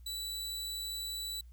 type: tone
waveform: sawtooth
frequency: 3951 Hz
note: B7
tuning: in tune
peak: -34 dBFS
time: 0.06-1.41 s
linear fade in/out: 5 ms
effects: added 60 Hz sine -50 dBFS peak until 1.52 s + white hiss -75 dBFS RMS until 1.52 s